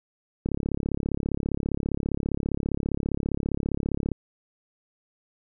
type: click train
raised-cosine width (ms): 3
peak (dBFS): -14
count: 129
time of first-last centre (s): 0.46-4.117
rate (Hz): 35
effects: none